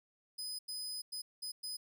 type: tone bursts at uneven times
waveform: sawtooth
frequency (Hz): 5010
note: D#8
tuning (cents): +11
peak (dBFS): -37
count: 5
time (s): 0.38-0.59 / 0.68-1.02 / 1.12-1.22 / 1.42-1.52 / 1.63-1.77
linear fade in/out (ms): 10
effects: none